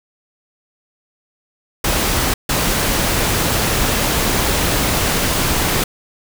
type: noise bursts at uneven times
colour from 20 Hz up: pink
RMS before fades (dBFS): -17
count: 2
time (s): 1.84-2.34 / 2.49-5.84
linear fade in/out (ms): 5
effects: none